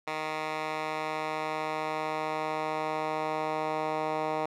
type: tone with band-pass filter sweep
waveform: 10% pulse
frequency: 155.56 Hz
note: D#3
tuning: in tune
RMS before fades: -32 dBFS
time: 0.07-4.46 s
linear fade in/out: 5 ms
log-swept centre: 1600 to 860 Hz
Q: 0.94
effects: none